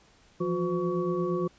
sine tone cluster, 167.2 / 175.8 / 360 / 510 / 1125 Hz, E3 / F3 / F#4 / C5 / C#6, +25 / +12 / -47 / -44 / +25 cents, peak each -36 / -32 / -28 / -35 / -36 dBFS, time 0.4-1.48 s, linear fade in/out 10 ms, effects pink hiss -60 dBFS RMS until 1.58 s + resampled to 16000 Hz

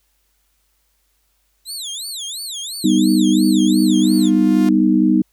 25% pulse tone with vibrato, 3800 Hz, A#7, 33 cents sharp, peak -21 dBFS, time 1.65-4.31 s, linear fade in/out 50 ms, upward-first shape sine, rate 2.9 Hz, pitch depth 300 cents each way
sine chord, G augmented, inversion none, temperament equal, 196 / 246.9 / 311.1 Hz, G3 / B3 / D#4, 0 / 0 / 0 cents, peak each -16 / -16 / -14 dBFS, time 2.84-5.22 s, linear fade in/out 5 ms
sawtooth tone with exponential growth, 351.6 Hz, F4, 12 cents sharp, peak -20 dBFS, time 3.44-4.69 s, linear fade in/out 2 ms, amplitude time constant 270 ms
effects added 50 Hz sine -65 dBFS peak until 5.32 s + white hiss -65 dBFS RMS until 5.32 s

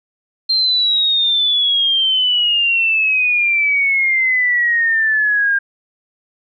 sine exponential sweep, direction down, 4185 to 1600 Hz, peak -12 dBFS, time 0.49-5.59 s, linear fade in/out 10 ms, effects none

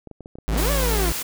clicks, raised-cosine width 2 ms, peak -25 dBFS, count 9, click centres 0.073 / 0.113 / 0.207 / 0.259 / 0.355 / 0.386 / 0.512 / 0.546 / 0.596 s
square tone, 54.3 Hz, A1, 22 cents flat, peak -21 dBFS, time 0.48-1.12 s, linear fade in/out 0 ms
sawtooth linear two-way sweep, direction up then down, 95.6 to 587.3 to 321.4 Hz, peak -21 dBFS, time 0.51-1.11 s, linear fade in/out 20 ms, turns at 0.71 s
white noise, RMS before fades -28 dBFS, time 0.57-1.23 s, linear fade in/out 10 ms
effects none

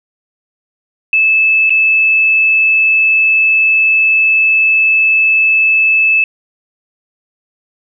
sine tone with dropouts, 2616 Hz, E7, 14 cents flat, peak -7 dBFS, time 1.13-6.24 s, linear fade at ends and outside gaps 2 ms, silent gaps 1.696-1.704 s, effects none

